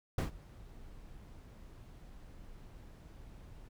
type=noise with ADSR envelope; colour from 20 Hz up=brown; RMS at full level=-28 dBFS; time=0.18-3.69 s; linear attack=4 ms; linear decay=120 ms; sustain=-24 dB; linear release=17 ms; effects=none